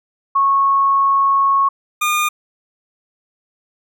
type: tone pair in turn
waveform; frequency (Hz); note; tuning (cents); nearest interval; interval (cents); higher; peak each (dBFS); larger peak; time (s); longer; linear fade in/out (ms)
sine / 25% pulse; 1100 / 1215.3; C#6 / D#6; -14 / -41; major second; 173; second; -11; neither; 0.35-1.69 / 2.01-2.29; first; 10
effects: none